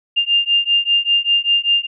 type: beating tone pair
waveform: sine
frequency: 2800 / 2805.1 Hz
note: F7 / F7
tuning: +4 / +7 cents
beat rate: 5.1 Hz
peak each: -16 dBFS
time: 0.16-1.87 s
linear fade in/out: 20 ms
effects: none